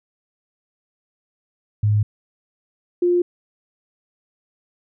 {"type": "tone pair in turn", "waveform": "sine", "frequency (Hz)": [105.1, 352.6], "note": ["G#2", "F4"], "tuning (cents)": [21, 17], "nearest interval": "octave + major sixth", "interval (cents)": 2096, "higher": "second", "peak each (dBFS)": -14, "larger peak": "neither", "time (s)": [[1.83, 2.03], [3.02, 3.22]], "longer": "neither", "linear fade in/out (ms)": 5, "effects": []}